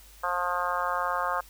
harmonic tone, 177.7 Hz, F3, 30 cents sharp, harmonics 3 / 4 / 5 / 6 / 7 / 8 / 9, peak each -35 / -34 / -34 / -31 / -31 / -37 / -37 dBFS, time 0.23-1.41 s, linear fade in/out 10 ms, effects added 50 Hz sine -52 dBFS peak until 1.49 s + white hiss -54 dBFS RMS until 1.49 s

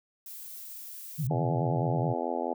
violet noise, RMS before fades -43 dBFS, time 0.26-1.27 s, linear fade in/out 2 ms
sine tone with vibrato, 138.59 Hz, C#3, in tune, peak -27 dBFS, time 1.18-2.14 s, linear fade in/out 20 ms, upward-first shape sine, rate 9.4 Hz, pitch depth 260 cents each way
harmonic tone, 84.7 Hz, E2, 48 cents sharp, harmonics 3 / 4 / 5 / 6 / 7 / 8 / 9 / 10, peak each -37 / -37 / -37 / -37 / -37 / -37 / -37 / -37 dBFS, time 1.3-2.54 s, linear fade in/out 10 ms
effects none

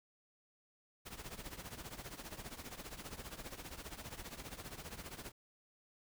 pink noise with tremolo, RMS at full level -45 dBFS, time 1.05-5.32 s, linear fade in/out 20 ms, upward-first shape triangle, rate 15 Hz, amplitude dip 85%, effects none

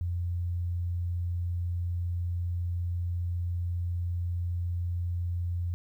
sine tone, 87.31 Hz, F2, in tune, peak -28 dBFS, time 0.01-5.74 s, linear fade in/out 0 ms, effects 11-bit

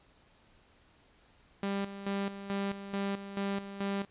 sawtooth tone with tremolo, 198.3 Hz, G3, 20 cents sharp, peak -27 dBFS, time 1.63-4.05 s, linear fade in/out 2 ms, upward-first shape square, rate 2.3 Hz, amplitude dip 70%, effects pink hiss -64 dBFS RMS until 4.1 s + resampled to 8000 Hz

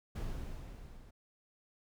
brown noise with level ramp, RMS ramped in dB -37 to -54 dBFS, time 0.15-1.11 s, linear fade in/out 10 ms, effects none

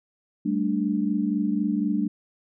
sine chord, G suspended second, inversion none, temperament equal, 196 / 220 / 293.7 Hz, G3 / A3 / D4, 0 / 0 / 0 cents, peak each -26 dBFS, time 0.45-2.08 s, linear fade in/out 10 ms, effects none

